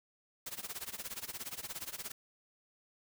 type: noise with tremolo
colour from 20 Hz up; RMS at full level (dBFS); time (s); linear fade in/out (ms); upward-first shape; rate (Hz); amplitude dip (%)
white; -40; 0.46-2.12; 5; sine; 17; 90
effects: none